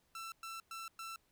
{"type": "tone bursts", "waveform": "sawtooth", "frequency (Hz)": 1338, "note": "E6", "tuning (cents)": 25, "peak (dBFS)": -40, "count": 4, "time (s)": [0.15, 1.16], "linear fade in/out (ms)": 2, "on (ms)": 170, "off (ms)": 110, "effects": ["pink hiss -75 dBFS RMS until 1.31 s"]}